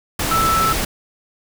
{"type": "tone in noise", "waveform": "sine", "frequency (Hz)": 1319, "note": "E6", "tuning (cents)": 1, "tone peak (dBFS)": -15, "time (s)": [0.31, 0.73], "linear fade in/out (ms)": 5, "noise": "pink", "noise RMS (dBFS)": -21, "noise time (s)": [0.19, 0.85], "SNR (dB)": 3, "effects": []}